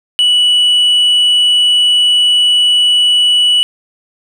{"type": "tone", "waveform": "sine", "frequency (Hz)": 2950, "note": "F#7", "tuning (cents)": -6, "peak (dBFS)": -4, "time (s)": [0.19, 3.63], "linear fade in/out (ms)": 0, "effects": ["tanh soft clip ceiling -6 dBFS", "7-bit"]}